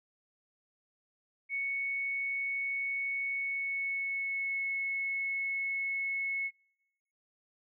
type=tone with pitch glide; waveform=sine; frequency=2217 to 2194 Hz; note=C#7 to C#7; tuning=0 to -18 cents; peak=-31 dBFS; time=1.49-6.51 s; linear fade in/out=50 ms; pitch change=-18 cents; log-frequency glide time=3.33-4.65 s; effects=noise-tail reverb RT60 1.0 s tail -25 dB re dry